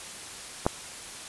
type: clicks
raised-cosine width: 1 ms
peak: -26 / -7 dBFS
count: 2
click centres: 0.654 / 0.665 s
effects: white hiss -41 dBFS RMS until 1.28 s + resampled to 24000 Hz